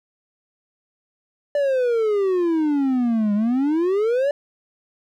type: exponential two-way sweep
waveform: triangle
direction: down then up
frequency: 587.3 to 202.3 to 587.3 Hz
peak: -15 dBFS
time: 1.55-4.31 s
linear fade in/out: 2 ms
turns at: 3.34 s
effects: none